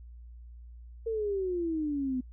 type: exponential sweep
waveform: sine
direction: down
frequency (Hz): 460 to 249.7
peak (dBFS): -28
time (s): 1.06-2.21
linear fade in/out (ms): 10
effects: noise-tail reverb RT60 0.1 s tail -25 dB re dry + added 59 Hz sine -45 dBFS peak until 2.32 s